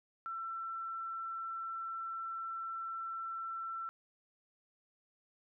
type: tone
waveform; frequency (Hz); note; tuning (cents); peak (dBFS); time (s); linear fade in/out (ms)
sine; 1342; E6; +31; -38; 0.26-3.89; 0
effects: none